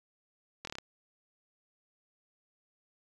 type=slowing click train; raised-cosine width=0.2 ms; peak=-22 dBFS; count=6; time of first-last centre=0.65-0.785 s; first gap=23 ms; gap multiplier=1.08; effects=resampled to 24000 Hz